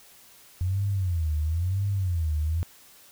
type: tone with vibrato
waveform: sine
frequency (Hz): 87.31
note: F2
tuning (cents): 0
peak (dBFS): -23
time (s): 0.61-2.63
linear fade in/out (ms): 0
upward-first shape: sine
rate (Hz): 0.99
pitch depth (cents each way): 240
effects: white hiss -53 dBFS RMS until 3.11 s